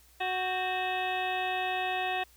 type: harmonic tone with a mistuned harmonic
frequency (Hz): 370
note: F#4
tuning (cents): 0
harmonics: 1 / 2 / 3 / 4 / 5 / 7 / 8 / 9 / 10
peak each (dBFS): -39 / -31 / -43 / -44 / -37 / -36 / -46 / -45 / -43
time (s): 0.2-2.24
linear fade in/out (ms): 10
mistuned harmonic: 4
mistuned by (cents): +97
effects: added 60 Hz sine -61 dBFS peak until 2.36 s + white hiss -61 dBFS RMS until 2.36 s